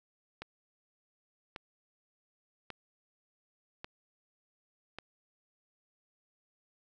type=click train; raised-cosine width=0.3 ms; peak=-25 dBFS; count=5; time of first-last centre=0.42-4.986 s; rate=0.876 Hz; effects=none